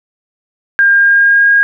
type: tone with pitch glide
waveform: sine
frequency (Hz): 1606 to 1629.4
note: G6 to G#6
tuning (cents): +41 to -33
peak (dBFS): -5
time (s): 0.79-1.63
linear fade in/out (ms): 0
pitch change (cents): +26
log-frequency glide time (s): 0.91-1.5
effects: none